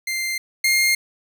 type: tone pair in turn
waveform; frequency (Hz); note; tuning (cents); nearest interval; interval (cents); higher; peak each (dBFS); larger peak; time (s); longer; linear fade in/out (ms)
sawtooth; 2093 / 2122; C7 / C7; 0 / +24; unison; 24; second; -19 / -12; second; 0.07-0.38 / 0.64-0.95; neither; 5
effects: none